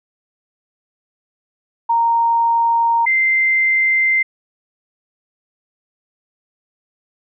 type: tone pair in turn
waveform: sine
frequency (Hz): 928 / 2083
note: A#5 / C7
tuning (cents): -8 / -8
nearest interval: octave + major second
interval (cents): 1400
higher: second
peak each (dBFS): -12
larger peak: neither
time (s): 1.89-3.06 / 3.06-4.23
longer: neither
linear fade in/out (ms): 10
effects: none